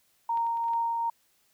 sine tone with tremolo, 927 Hz, A#5, 10 cents flat, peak -24 dBFS, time 0.29-1.1 s, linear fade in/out 5 ms, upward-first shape triangle, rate 2.6 Hz, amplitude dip 30%
clicks, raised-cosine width 0.3 ms, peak -31 / -37 / -37 / -40 / -37 / -33 dBFS, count 6, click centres 0.373 / 0.467 / 0.572 / 0.64 / 0.684 / 0.735 s
effects white hiss -68 dBFS RMS until 1.53 s

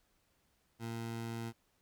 20% pulse tone, 115.2 Hz, A#2, 20 cents flat, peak -34 dBFS, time 0.79-1.53 s, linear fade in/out 50 ms, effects pink hiss -75 dBFS RMS until 1.81 s

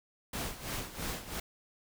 pink noise with tremolo, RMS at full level -36 dBFS, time 0.33-1.4 s, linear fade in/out 5 ms, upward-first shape sine, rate 3 Hz, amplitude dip 75%, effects none

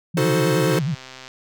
sine tone with vibrato, 151 Hz, D3, 48 cents sharp, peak -20 dBFS, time 0.14-0.95 s, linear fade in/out 10 ms, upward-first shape sine, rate 9.6 Hz, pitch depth 250 cents each way
45% pulse chord, D# diminished seventh, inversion none, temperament equal with one note detuned, 316.9 / 370 / 440 / 523.3 Hz, D#4 / F#4 / A4 / C5, +32 / 0 / 0 / 0 cents, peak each -24 dBFS, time 0.17-0.79 s, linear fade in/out 2 ms
click train, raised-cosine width 0.2 ms, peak -21 dBFS, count 75, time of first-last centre 0.71-1.279 s, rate 130 Hz
effects none

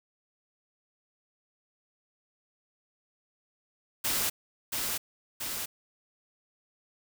white noise with echo, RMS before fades -29 dBFS, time 4.04-4.3 s, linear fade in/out 10 ms, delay 680 ms, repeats 2, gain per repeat -3 dB, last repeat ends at 5.66 s, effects none

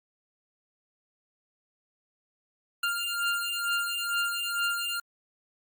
25% pulse beating tone pair, 1396.9 / 1399.1 Hz, F6 / F6, 0 / +3 cents, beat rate 2.2 Hz, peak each -27 dBFS, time 2.83-5 s, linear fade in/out 5 ms, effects Opus 48 kbps

